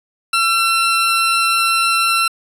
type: tone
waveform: 20% pulse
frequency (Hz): 1351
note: E6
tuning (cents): +42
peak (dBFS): -8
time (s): 0.33-2.28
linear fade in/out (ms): 5
effects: resampled to 32000 Hz